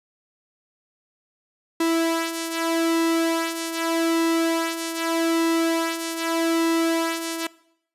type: tone with flanger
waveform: sawtooth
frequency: 330 Hz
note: E4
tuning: 2 cents sharp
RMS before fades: -23 dBFS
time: 1.8-7.47 s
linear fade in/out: 5 ms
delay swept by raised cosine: 1.7 to 3.1 ms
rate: 0.82 Hz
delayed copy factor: -0.55
effects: noise-tail reverb RT60 0.7 s tail -21 dB re dry + resampled to 32000 Hz